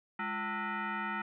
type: tone with frequency modulation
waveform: sine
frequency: 207.7 Hz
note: G#3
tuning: in tune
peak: -33 dBFS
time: 0.19-1.22 s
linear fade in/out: 5 ms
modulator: 554 Hz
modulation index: 3.4
effects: none